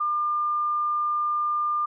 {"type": "tone", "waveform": "sine", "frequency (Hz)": 1200, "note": "D6", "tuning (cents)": 37, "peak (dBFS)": -22, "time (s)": [0, 1.86], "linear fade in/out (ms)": 10, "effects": []}